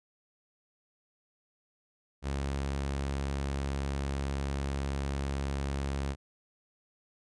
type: tone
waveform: sawtooth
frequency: 69.1 Hz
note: C#2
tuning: 5 cents flat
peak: -27 dBFS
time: 2.22-6.16 s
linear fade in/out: 50 ms
effects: resampled to 22050 Hz